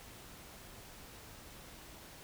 silence, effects pink hiss -53 dBFS RMS until 2.23 s

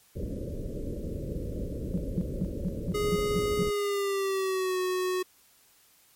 pink low-pass noise, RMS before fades -34 dBFS, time 0.15-3.71 s, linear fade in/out 20 ms, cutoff 580 Hz, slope 96 dB/octave
sine tone bursts, 180 Hz, F#3, 47 cents flat, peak -25 dBFS, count 8, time 1.94-3.628 s, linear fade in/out 0 ms, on 36 ms, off 200 ms
square tone with pitch glide, 415.3 to 367.9 Hz, G#4 to F#4, 0 to -10 cents, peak -27 dBFS, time 2.94-5.23 s, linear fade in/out 10 ms, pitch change -210 cents, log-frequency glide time 3.65-4.79 s
effects white hiss -61 dBFS RMS until 6.15 s + MP3 64 kbps

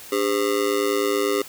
square tone with amplitude modulation, 403.5 Hz, G#4, 50 cents flat, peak -16 dBFS, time 0.12-1.42 s, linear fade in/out 5 ms, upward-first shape sine, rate 109 Hz, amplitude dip 100%, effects white hiss -41 dBFS RMS until 1.48 s

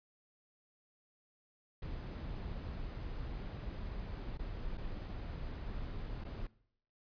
brown noise with dropouts, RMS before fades -42 dBFS, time 1.82-6.47 s, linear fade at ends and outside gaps 5 ms, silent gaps 4.374-4.392 / 4.773-4.778 / 6.24-6.249 s, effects noise-tail reverb RT60 0.7 s tail -21 dB re dry + resampled to 11025 Hz

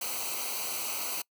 white noise with comb filter, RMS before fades -34 dBFS, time 0.01-1.22 s, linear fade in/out 5 ms, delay 0.57 ms, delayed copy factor -0.8, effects noise-tail reverb RT60 0.1 s tail -25 dB re dry

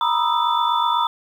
sine tone cluster, 941 / 989 / 1233 / 1309 / 3496 Hz, A#5 / B5 / D#6 / E6 / A7, +16 / +2 / -16 / -13 / -12 cents, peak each -20 / -23 / -24 / -25 / -27 dBFS, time 0.01-1.07 s, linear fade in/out 2 ms, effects 8-bit

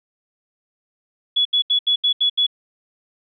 sine tone bursts, 3393 Hz, G#7, 36 cents sharp, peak -14 dBFS, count 7, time 1.36-2.467 s, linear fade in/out 10 ms, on 93 ms, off 76 ms, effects none

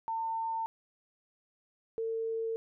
sine tone pair in turn, 902 / 451 Hz, A5 / A4, +43 / +43 cents, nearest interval octave, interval 1200 cents, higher first, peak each -31 / -31 dBFS, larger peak neither, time 0.08-0.66 / 1.98-2.56 s, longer neither, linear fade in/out 0 ms, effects none

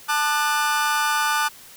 40% pulse chord, D major, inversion second, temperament equal with one note detuned, 880 / 1200.7 / 1480 Hz, A5 / D6 / F#6, 0 / +38 / 0 cents, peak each -23 dBFS, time 0.08-1.49 s, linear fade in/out 20 ms, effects white hiss -45 dBFS RMS until 1.76 s

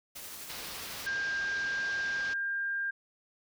white noise with tremolo, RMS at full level -43 dBFS, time 0.15-1.07 s, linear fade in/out 10 ms, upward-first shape sine, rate 12 Hz, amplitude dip 25%
white low-pass noise, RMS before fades -44 dBFS, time 0.49-2.34 s, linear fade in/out 10 ms, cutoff 5800 Hz, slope 48 dB/octave
sine tone, 1600 Hz, G6, 35 cents sharp, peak -30 dBFS, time 1.06-2.91 s, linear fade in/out 10 ms
effects none

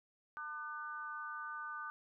harmonic tone, 300.2 Hz, D4, 38 cents sharp, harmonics 3 / 4 / 5, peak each -52 / -44 / -45 dBFS, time 0.37-1.9 s, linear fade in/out 0 ms, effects none

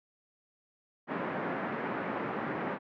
pink band-pass noise, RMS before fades -35 dBFS, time 1.07-2.79 s, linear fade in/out 50 ms, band 170 to 1900 Hz, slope 24 dB/octave, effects none

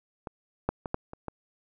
clicks, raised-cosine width 1 ms, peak -22 / -11 / -19 / -13 / -26 / -20 dBFS, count 6, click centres 0.272 / 0.69 / 0.858 / 0.944 / 1.134 / 1.283 s, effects none

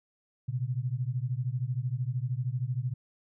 sine beating tone pair, 120 / 133 Hz, B2 / C3, -49 / +29 cents, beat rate 13 Hz, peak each -31 / -32 dBFS, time 0.48-2.94 s, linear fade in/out 10 ms, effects none

